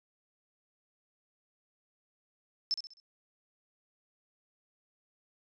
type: tone with echo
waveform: sine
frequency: 5274 Hz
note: E8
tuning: in tune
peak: -27 dBFS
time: 2.71-2.74 s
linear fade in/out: 0 ms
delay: 65 ms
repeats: 4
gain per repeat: -8 dB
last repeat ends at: 3 s
effects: resampled to 22050 Hz